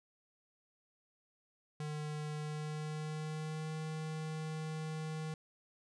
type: tone with pitch glide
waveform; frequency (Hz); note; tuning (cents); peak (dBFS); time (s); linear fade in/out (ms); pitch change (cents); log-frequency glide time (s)
square; 151.2 to 156.89; D#3 to D#3; -49 to +15; -39; 1.8-5.34; 2; +64; 2.39-3.72
effects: resampled to 22050 Hz